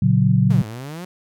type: chord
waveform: sine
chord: F# major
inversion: first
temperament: equal with one note detuned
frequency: 116.54 / 141.01 / 185 Hz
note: A#2 / C#3 / F#3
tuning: 0 / +30 / 0 cents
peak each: -17 dBFS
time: 0.02-0.62 s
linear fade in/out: 5 ms
type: exponential two-way sweep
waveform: sawtooth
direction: down then up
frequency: 246.9 to 103.83 to 187 Hz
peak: -26 dBFS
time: 0.5-1.05 s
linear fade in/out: 5 ms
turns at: 0.66 s
effects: none